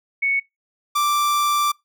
sine / 45% pulse tone pair in turn, 2217 / 1174.4 Hz, C#7 / D6, 0 / 0 cents, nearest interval major seventh, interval 1100 cents, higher first, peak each -17 / -17 dBFS, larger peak neither, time 0.22-0.4 / 0.95-1.72 s, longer second, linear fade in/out 10 ms, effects noise-tail reverb RT60 0.2 s tail -25 dB re dry

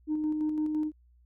sine tone with tremolo, 306.6 Hz, D#4, 25 cents flat, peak -24 dBFS, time 0.07-0.92 s, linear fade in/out 50 ms, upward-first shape square, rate 5.9 Hz, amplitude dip 35%, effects tanh soft clip ceiling -23 dBFS + added 60 Hz sine -58 dBFS peak until 1.25 s

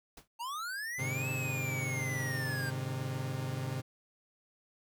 pink noise with exponential decay, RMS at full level -45 dBFS, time 0.17-0.28 s, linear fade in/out 5 ms, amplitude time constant 23 ms
square linear two-way sweep, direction up then down, 892 to 2638 to 1563 Hz, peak -37 dBFS, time 0.39-2.71 s, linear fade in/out 20 ms, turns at 1.3 s
40% pulse chord, Ab major, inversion none, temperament equal with one note detuned, 103.83 / 130.81 / 151.92 Hz, Ab2 / C3 / Eb3, 0 / 0 / -41 cents, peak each -41 / -35 / -41 dBFS, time 0.98-3.82 s, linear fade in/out 20 ms
effects none

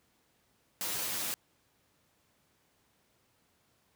white noise with comb filter, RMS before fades -35 dBFS, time 0.81-1.34 s, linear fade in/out 0 ms, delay 9.7 ms, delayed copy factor +0.8, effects pink hiss -71 dBFS RMS until 3.95 s + high-pass 80 Hz 12 dB/octave

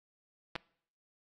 clicks, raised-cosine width 0.3 ms, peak -20 dBFS, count 2, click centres 0.555 / 0.561 s, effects noise-tail reverb RT60 0.6 s tail -24 dB re dry + AAC 32 kbps

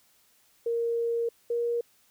sine tone pair in turn, 466.2 / 472.4 Hz, A#4 / A#4, 0 / +23 cents, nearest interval unison, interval 23 cents, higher second, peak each -25 / -25 dBFS, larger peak neither, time 0.66-1.29 / 1.5-1.81 s, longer first, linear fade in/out 5 ms, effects white hiss -64 dBFS RMS until 2.1 s

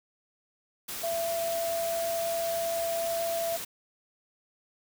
sine tone in noise, 671 Hz, E5, 31 cents sharp, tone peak -28 dBFS, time 1.03-3.57 s, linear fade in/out 10 ms, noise white, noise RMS -37 dBFS, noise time 0.88-3.65 s, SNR +6 dB, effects none

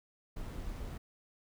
brown noise with sample-and-hold, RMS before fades -41 dBFS, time 0.36-0.98 s, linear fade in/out 10 ms, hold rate 11025 Hz, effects none

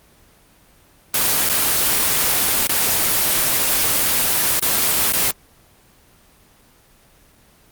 white noise with dropouts, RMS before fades -17 dBFS, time 1.14-5.31 s, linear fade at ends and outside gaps 2 ms, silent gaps 1.491-1.496 / 2.671-2.693 / 4.596-4.624 / 5.123-5.134 s, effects pink hiss -52 dBFS RMS until 7.71 s + Opus 24 kbps

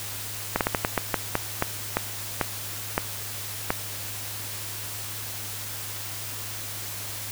slowing click train, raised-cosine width 0.5 ms, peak -6 dBFS, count 13, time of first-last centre 0.56-3.704 s, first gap 48 ms, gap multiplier 1.28, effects added 103 Hz sine -41 dBFS peak until 7.31 s + white hiss -35 dBFS RMS until 7.31 s

